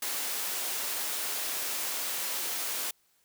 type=high-pass noise; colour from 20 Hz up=white; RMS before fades=-33 dBFS; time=0.02-2.91 s; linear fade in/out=5 ms; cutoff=330 Hz; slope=12 dB/octave; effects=white hiss -69 dBFS RMS until 3.24 s